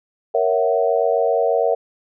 sine chord, F# dominant seventh, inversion first, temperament equal with one note detuned, 466.2 / 554.4 / 659.3 / 746 Hz, A#4 / C#5 / E5 / F#5, 0 / 0 / 0 / +14 cents, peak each -19 / -21 / -20 / -23 dBFS, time 0.34-1.75 s, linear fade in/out 10 ms, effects none

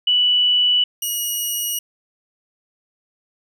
sine / 10% pulse tone pair in turn, 2960 / 2899 Hz, F#7 / F#7, 0 / -36 cents, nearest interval unison, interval 36 cents, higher first, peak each -13 dBFS, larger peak neither, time 0.07-0.84 / 1.02-1.79 s, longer neither, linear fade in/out 5 ms, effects none

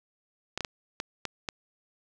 clicks, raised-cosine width 0.2 ms, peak -14 dBFS, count 6, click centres 0.576 / 0.607 / 0.648 / 1.001 / 1.253 / 1.488 s, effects none

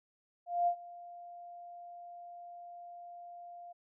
sine tone with ADSR envelope, 698.5 Hz, F5, in tune, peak -25 dBFS, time 0.46-3.73 s, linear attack 210 ms, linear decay 82 ms, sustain -21 dB, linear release 14 ms, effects none

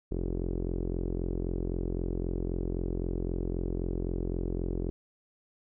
sawtooth tone with low-pass filter, 43.83 Hz, F1, 7 cents sharp, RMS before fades -32 dBFS, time 0.11-4.9 s, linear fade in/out 0 ms, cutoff 380 Hz, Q 3.6, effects none

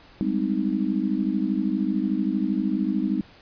sine chord, Ab major seventh, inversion third, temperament just, 194.67 / 207.7 / 259.6 / 311.5 Hz, G3 / Ab3 / C4 / Eb4, -12 / 0 / -13 / +2 cents, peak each -27 dBFS, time 0.21-3.21 s, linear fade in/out 0 ms, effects pink hiss -51 dBFS RMS until 3.41 s + resampled to 11025 Hz

